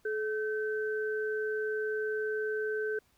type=tone pair together; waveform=sine; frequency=430 / 1538.6 Hz; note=A4 / G6; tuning=-40 / -33 cents; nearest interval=octave + minor seventh; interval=2207 cents; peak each=-31 / -36 dBFS; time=0.05-2.99 s; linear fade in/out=5 ms; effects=pink hiss -69 dBFS RMS until 3.17 s